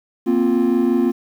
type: chord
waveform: triangle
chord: Bb suspended second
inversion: none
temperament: equal with one note detuned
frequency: 235.8 / 261.6 / 349.2 Hz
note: Bb3 / C4 / F4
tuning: +20 / 0 / 0 cents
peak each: -16 dBFS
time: 0.26-1.12 s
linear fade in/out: 20 ms
effects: tanh soft clip ceiling -5 dBFS + 8-bit